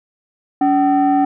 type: tone pair together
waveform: sine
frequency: 284.7 / 761.9 Hz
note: C#4 / G5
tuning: +46 / -49 cents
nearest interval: octave + perfect fourth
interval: 1705 cents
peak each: -12 dBFS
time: 0.61-1.25 s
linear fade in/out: 5 ms
effects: tanh soft clip ceiling -8 dBFS